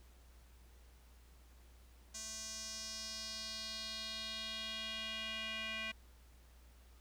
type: tone with band-pass filter sweep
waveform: square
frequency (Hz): 220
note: A3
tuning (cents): 0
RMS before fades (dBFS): -44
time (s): 2.14-5.92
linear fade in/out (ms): 10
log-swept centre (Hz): 6600 to 2500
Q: 3.2
effects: added 60 Hz sine -59 dBFS peak until 7 s + pink hiss -68 dBFS RMS until 7 s